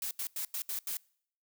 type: noise bursts at uneven times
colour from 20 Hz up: blue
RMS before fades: -36 dBFS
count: 6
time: 0.02-0.11 / 0.19-0.27 / 0.36-0.45 / 0.54-0.62 / 0.69-0.79 / 0.87-0.97 s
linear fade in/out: 2 ms
effects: noise-tail reverb RT60 0.6 s tail -25 dB re dry